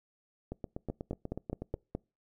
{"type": "two click trains", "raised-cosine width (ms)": 2, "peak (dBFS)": [-24, -21], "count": [11, 6], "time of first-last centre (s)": [[0.52, 1.742], [0.9, 1.95]], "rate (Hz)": [8.18, 4.76], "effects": ["noise-tail reverb RT60 0.3 s tail -26 dB re dry"]}